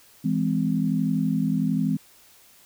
sine chord, E augmented, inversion none, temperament just, 164.81 / 206 / 257.5 Hz, E3 / G#3 / B#3, 0 / -14 / -28 cents, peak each -25 dBFS, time 0.24-1.97 s, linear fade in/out 10 ms, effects white hiss -54 dBFS RMS until 2.65 s

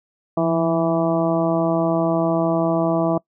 harmonic tone with a mistuned harmonic, 164.81 Hz, E3, in tune, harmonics 1 / 2 / 3 / 4 / 5 / 6 / 7, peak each -23 / -21 / -29 / -20 / -30 / -31 / -30 dBFS, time 0.37-3.18 s, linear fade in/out 5 ms, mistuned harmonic 1, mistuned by +46 cents, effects noise-tail reverb RT60 0.1 s tail -24 dB re dry

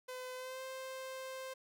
sawtooth tone with pitch glide, 508 to 523.8 Hz, B4 to C5, +49 to +2 cents, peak -39 dBFS, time 0.08-1.54 s, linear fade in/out 10 ms, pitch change +53 cents, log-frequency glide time 0.35-0.63 s, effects none

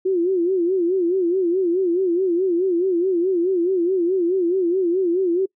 sine tone with vibrato, 359.8 Hz, F#4, 48 cents flat, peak -16 dBFS, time 0.05-5.46 s, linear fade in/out 10 ms, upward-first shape sine, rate 4.7 Hz, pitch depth 120 cents each way, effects noise-tail reverb RT60 0.1 s tail -24 dB re dry

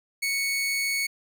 sawtooth tone with amplitude modulation, 2217 Hz, C#7, in tune, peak -20 dBFS, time 0.22-1.07 s, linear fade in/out 10 ms, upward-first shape sine, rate 193 Hz, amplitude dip 25%, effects none

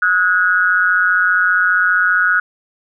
sine tone with amplitude modulation, 1458 Hz, F#6, 26 cents flat, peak -7 dBFS, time 0.02-2.4 s, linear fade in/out 5 ms, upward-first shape sine, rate 185 Hz, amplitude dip 85%, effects none

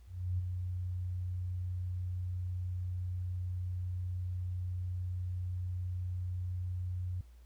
sine tone with ADSR envelope, 90.6 Hz, F#2, 36 cents flat, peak -29 dBFS, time 0.06-7.21 s, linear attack 330 ms, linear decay 11 ms, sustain -5 dB, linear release 4 ms, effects added 60 Hz sine -53 dBFS peak until 7.45 s + pink hiss -71 dBFS RMS until 7.45 s

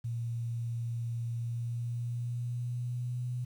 sine tone with pitch glide, 117.2 to 123.67 Hz, A#2 to B2, +10 to +3 cents, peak -32 dBFS, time 0.04-3.45 s, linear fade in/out 10 ms, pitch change +93 cents, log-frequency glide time 1.35-3.34 s, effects 10-bit

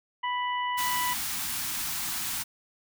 harmonic tone, 987.8 Hz, B5, in tune, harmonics 1 / 2 / 3, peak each -28 / -34 / -38 dBFS, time 0.23-1.14 s, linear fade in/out 10 ms
white band-stop noise, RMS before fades -32 dBFS, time 0.77-2.44 s, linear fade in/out 20 ms, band 320 to 740 Hz, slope 48 dB/octave
effects none

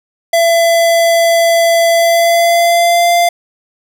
square tone with pitch glide, 672 to 692.1 Hz, E5 to F5, +33 to -16 cents, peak -8 dBFS, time 0.33-3.29 s, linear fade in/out 5 ms, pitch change +51 cents, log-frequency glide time 1.92-3.12 s, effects none

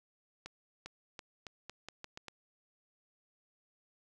accelerating click train, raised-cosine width 0.2 ms, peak -27 dBFS, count 9, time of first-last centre 0.46-2.283 s, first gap 400 ms, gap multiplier 0.83, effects none

